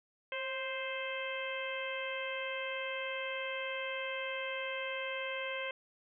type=harmonic tone with a mistuned harmonic; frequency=523.3 Hz; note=C5; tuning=in tune; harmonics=1 / 2 / 3 / 4 / 5 / 6; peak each=-40 / -45 / -44 / -42 / -43 / -46 dBFS; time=0.32-5.71 s; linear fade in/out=2 ms; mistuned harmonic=1; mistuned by=+35 cents; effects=none